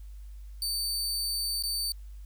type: tone with dropouts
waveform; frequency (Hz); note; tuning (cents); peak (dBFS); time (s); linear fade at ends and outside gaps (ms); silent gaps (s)
sawtooth; 4570; D8; -48; -26; 0.62-1.92; 1; 1.625-1.636
effects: added 50 Hz sine -41 dBFS peak until 2.25 s + white hiss -66 dBFS RMS until 2.25 s